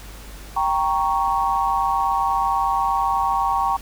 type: chord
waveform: sine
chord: G diminished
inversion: none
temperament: equal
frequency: 784 / 932.3 / 1108.7 Hz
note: G5 / Bb5 / Db6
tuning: 0 / 0 / 0 cents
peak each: -22 dBFS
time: 0.56-3.77 s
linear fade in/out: 10 ms
effects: added 50 Hz sine -37 dBFS peak until 3.81 s + pink hiss -42 dBFS RMS until 3.81 s